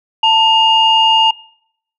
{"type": "tone pair together", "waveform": "sine", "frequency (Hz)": [893, 2835], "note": ["A5", "F7"], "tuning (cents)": [25, 25], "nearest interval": "octave + minor sixth", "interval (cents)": 2000, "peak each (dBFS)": -10, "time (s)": [0.23, 1.31], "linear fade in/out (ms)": 5, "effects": ["noise-tail reverb RT60 0.7 s tail -23 dB re dry", "tanh soft clip ceiling 0 dBFS"]}